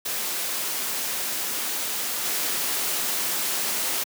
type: noise with level steps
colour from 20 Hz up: white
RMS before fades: -28 / -26 dBFS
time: 0.05-4.04 s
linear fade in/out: 10 ms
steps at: 2.24 s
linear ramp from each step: 2 ms
effects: high-pass 200 Hz 12 dB/octave